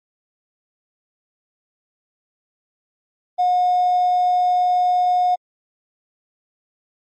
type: tone with hard clipping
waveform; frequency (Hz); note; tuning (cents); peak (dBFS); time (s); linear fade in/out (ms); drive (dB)
triangle; 722; F#5; -43; -14; 3.38-5.36; 20; 3
effects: MP3 32 kbps